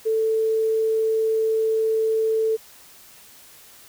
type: tone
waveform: sine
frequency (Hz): 442.5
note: A4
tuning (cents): +10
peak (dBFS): -18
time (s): 0.05-2.57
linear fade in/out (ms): 20
effects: white hiss -48 dBFS RMS until 3.88 s